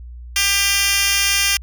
10% pulse tone with high-pass filter, 397.7 Hz, G4, 25 cents sharp, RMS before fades -17 dBFS, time 0.36-1.57 s, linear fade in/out 2 ms, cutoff 3200 Hz, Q 1.4, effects added 60 Hz sine -32 dBFS peak until 1.62 s

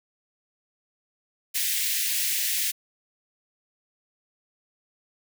white high-pass noise, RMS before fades -26 dBFS, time 1.54-2.72 s, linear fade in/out 20 ms, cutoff 1800 Hz, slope 48 dB/octave, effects none

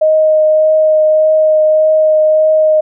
sine tone with vibrato, 622.3 Hz, D#5, in tune, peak -6 dBFS, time 0.01-2.81 s, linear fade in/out 10 ms, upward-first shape triangle, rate 1.7 Hz, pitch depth 11 cents each way, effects none

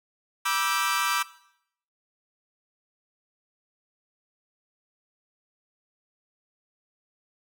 sawtooth chord, E minor seventh, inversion second, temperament equal with one note detuned, 967.4 / 1174.7 / 1318.5 / 1568 Hz, B5 / D6 / E6 / G6, -36 / 0 / 0 / 0 cents, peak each -27 / -24 / -26 / -27 dBFS, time 0.45-1.23 s, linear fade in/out 10 ms, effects noise-tail reverb RT60 0.7 s tail -18 dB re dry

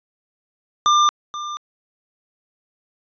square tone with echo, 1195 Hz, D6, 30 cents sharp, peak -13 dBFS, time 0.86-1.09 s, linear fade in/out 0 ms, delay 480 ms, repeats 1, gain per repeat -14 dB, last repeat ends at 1.57 s, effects resampled to 16000 Hz

